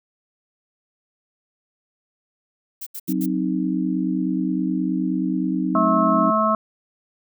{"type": "noise bursts", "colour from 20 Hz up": "violet", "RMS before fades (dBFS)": -32, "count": 4, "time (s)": [2.81, 3.262], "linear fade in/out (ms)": 10, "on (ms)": 56, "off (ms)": 76}
{"type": "chord", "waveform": "sine", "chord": "C diminished", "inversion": "second", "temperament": "equal", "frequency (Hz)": [185, 261.6, 311.1], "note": ["Gb3", "C4", "Eb4"], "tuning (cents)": [0, 0, 0], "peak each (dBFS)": -24, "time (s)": [3.08, 6.31], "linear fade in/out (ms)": 10}
{"type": "harmonic tone", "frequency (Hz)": 217, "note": "A3", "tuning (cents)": -24, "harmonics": [1, 3, 5, 6], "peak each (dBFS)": [-23, -22, -20, -22], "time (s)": [5.75, 6.55], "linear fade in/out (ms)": 2}
{"effects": []}